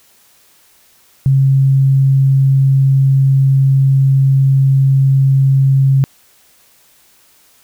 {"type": "tone", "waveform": "sine", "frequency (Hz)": 135.4, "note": "C#3", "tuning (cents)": -40, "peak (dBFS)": -7, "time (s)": [1.26, 6.04], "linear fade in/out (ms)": 0, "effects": ["white hiss -50 dBFS RMS until 7.63 s"]}